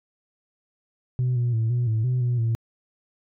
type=tone with pitch steps; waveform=sine; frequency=125.8 / 120.9 / 112.5 / 121.8 / 110.5 / 126.2 / 122.1 / 114.4 Hz; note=B2 / B2 / A2 / B2 / A2 / B2 / B2 / A#2; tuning=+32 / -36 / +39 / -24 / +8 / +38 / -19 / -32 cents; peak=-18 dBFS; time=1.19-2.55 s; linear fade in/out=0 ms; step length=170 ms; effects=tanh soft clip ceiling -18 dBFS